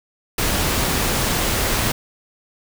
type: noise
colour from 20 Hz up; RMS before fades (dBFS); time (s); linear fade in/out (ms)
pink; -20; 0.38-1.92; 5
effects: none